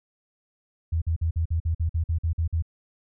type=tone bursts; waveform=sine; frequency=82.1 Hz; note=E2; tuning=6 cents flat; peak=-21 dBFS; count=12; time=0.92-2.624 s; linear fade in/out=10 ms; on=98 ms; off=48 ms; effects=none

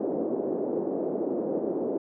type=band-pass noise; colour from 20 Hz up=pink; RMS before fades=-29 dBFS; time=0-1.98 s; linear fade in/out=5 ms; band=270 to 530 Hz; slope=24 dB/octave; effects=none

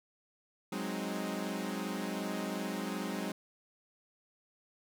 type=chord; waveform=sawtooth; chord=Ab dominant seventh; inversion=third; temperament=equal; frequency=185 / 207.7 / 261.6 / 311.1 Hz; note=Gb3 / Ab3 / C4 / Eb4; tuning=0 / 0 / 0 / 0 cents; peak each=-36 / -35 / -38 / -38 dBFS; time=0.72-3.32 s; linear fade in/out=5 ms; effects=none

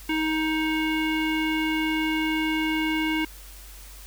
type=tone with low-pass filter; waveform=square; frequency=314.1 Hz; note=D#4; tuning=16 cents sharp; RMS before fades=-25 dBFS; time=0.09-3.25 s; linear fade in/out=5 ms; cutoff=2500 Hz; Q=6.7; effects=added 48 Hz sine -43 dBFS peak until 4.06 s + white hiss -47 dBFS RMS until 4.06 s

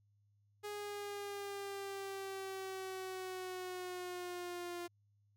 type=exponential sweep; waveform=sawtooth; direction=down; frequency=415.3 to 348.2 Hz; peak=-38 dBFS; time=0.63-4.88 s; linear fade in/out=20 ms; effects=added 102 Hz sine -70 dBFS peak until 5.36 s

